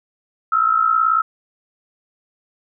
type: tone pair together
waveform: sine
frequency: 1295.6 / 1354 Hz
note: E6 / E6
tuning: -30 / +46 cents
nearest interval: minor second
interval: 76 cents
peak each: -15 / -18 dBFS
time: 0.52-1.22 s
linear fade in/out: 5 ms
effects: none